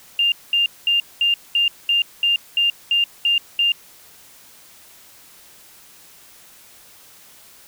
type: tone bursts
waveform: sine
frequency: 2800 Hz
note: F7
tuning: 4 cents sharp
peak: -14 dBFS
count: 11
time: 0.19-3.72 s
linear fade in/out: 2 ms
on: 130 ms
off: 210 ms
effects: white hiss -47 dBFS RMS until 7.67 s